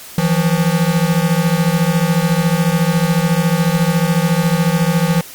square beating tone pair, 161.7 / 175.7 Hz, E3 / F3, -33 / +11 cents, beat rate 14 Hz, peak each -16 dBFS, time 0.18-5.21 s, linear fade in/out 2 ms, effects white hiss -35 dBFS RMS until 5.34 s + Opus 48 kbps

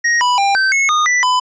square tone with pitch steps, 1877 / 986 / 796 / 1548 / 2184 / 1229 / 1976 / 1003 Hz, A#6 / B5 / G5 / G6 / C#7 / D#6 / B6 / B5, +11 / -3 / +26 / -22 / -26 / -22 / 0 / +26 cents, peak -12 dBFS, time 0.04-1.4 s, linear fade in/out 10 ms, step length 170 ms, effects resampled to 16000 Hz

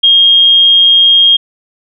sine tone, 3239 Hz, G#7, 44 cents flat, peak -3 dBFS, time 0.03-1.37 s, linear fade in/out 10 ms, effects none

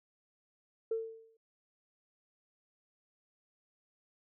sine tone with exponential decay, 449.3 Hz, A4, 36 cents sharp, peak -28 dBFS, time 0.91-1.37 s, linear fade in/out 5 ms, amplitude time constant 99 ms, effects tanh soft clip ceiling -24 dBFS

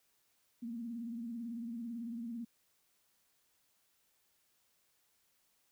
sine tone with vibrato, 233.1 Hz, A#3, in tune, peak -39 dBFS, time 0.62-2.45 s, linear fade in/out 10 ms, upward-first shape sine, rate 18 Hz, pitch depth 72 cents each way, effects white hiss -75 dBFS RMS until 5.71 s

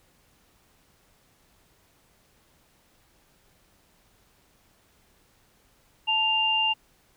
sine tone pair together, 880 / 2794 Hz, A5 / F7, 0 / 0 cents, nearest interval octave + minor sixth, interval 2000 cents, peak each -27 / -22 dBFS, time 6.07-6.74 s, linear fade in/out 20 ms, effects pink hiss -63 dBFS RMS until 7.16 s

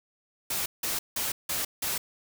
white noise bursts, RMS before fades -30 dBFS, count 5, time 0.5-1.98 s, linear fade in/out 5 ms, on 160 ms, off 170 ms, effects none

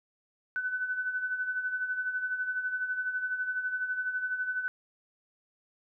sine tone with tremolo, 1504 Hz, F#6, 28 cents sharp, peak -27 dBFS, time 0.56-4.68 s, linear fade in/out 0 ms, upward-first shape sine, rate 12 Hz, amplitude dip 60%, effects none

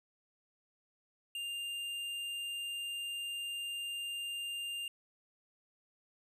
triangle tone with tanh clipping, 2800 Hz, F7, 4 cents sharp, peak -39 dBFS, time 1.35-4.88 s, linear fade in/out 2 ms, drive 18 dB, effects resampled to 32000 Hz

